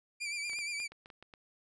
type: tone with vibrato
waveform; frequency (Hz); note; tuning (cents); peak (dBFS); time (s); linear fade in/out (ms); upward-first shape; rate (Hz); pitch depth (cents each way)
sawtooth; 2349; D7; 0; -32; 0.2-0.88; 20; sine; 8.5; 52
type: clicks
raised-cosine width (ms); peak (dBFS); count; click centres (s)
0.3; -35; 9; 0.497 / 0.533 / 0.588 / 0.801 / 0.92 / 1.059 / 1.102 / 1.226 / 1.338
effects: resampled to 22050 Hz